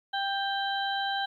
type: harmonic tone with a mistuned harmonic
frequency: 789 Hz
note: G5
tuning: 11 cents sharp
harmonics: 1 / 2 / 4 / 5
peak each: -30 / -33 / -36 / -37 dBFS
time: 0.13-1.26 s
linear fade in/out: 10 ms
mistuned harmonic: 4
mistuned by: -16 cents
effects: 11-bit